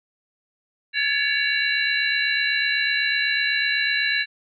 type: tone cluster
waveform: sine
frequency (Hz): 1672 / 1740 / 2256 / 2760 / 3984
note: G#6 / A6 / C#7 / F7 / B7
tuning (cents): +11 / -20 / +30 / -21 / +14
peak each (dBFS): -26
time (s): 0.93-4.26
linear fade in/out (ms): 50
effects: none